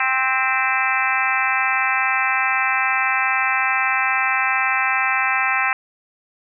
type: harmonic tone with a mistuned harmonic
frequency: 262.4 Hz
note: C4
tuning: 5 cents sharp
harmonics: 3 / 4 / 5 / 6 / 7 / 8 / 9 / 10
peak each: -25 / -25 / -25 / -25 / -25 / -25 / -25 / -25 dBFS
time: 0-5.73 s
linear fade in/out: 2 ms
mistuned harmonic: 8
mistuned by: -47 cents
effects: none